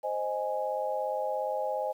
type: chord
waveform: sine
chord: Ab major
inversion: first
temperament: equal with one note detuned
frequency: 523.3 / 620.5 / 830.6 Hz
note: C5 / Eb5 / Ab5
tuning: 0 / -5 / 0 cents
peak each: -33 dBFS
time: 0.03-1.93 s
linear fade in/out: 20 ms
effects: 10-bit